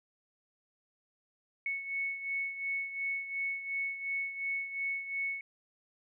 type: beating tone pair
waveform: sine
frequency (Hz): 2209 / 2211.8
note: C#7 / C#7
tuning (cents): -7 / -4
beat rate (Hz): 2.8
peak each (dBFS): -34 / -40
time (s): 1.66-5.41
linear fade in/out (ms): 2
effects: none